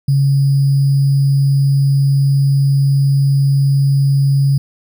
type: tone with sample-and-hold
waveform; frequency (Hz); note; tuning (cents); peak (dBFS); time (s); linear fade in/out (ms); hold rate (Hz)
sine; 138.59; C#3; 0; -9; 0.08-4.58; 5; 4900
effects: none